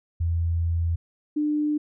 sine tone pair in turn, 84 / 299.3 Hz, E2 / D4, +33 / +33 cents, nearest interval octave + minor seventh, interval 2200 cents, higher second, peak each -21 dBFS, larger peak neither, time 0.2-0.96 / 1.36-1.78 s, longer first, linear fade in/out 10 ms, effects none

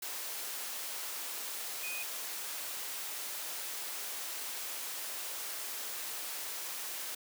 sine tone in noise, 2489 Hz, D#7, in tune, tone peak -39 dBFS, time 1.83-2.03 s, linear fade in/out 5 ms, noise white, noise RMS -40 dBFS, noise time 0.02-7.15 s, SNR -2 dB, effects high-pass 400 Hz 12 dB/octave

